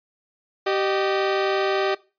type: tone pair together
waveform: sawtooth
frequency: 387.7 / 613.3 Hz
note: G4 / D#5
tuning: -19 / -25 cents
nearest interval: minor sixth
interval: 794 cents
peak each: -17 / -22 dBFS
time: 0.66-1.95 s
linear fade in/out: 10 ms
effects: noise-tail reverb RT60 0.3 s tail -20 dB re dry + resampled to 11025 Hz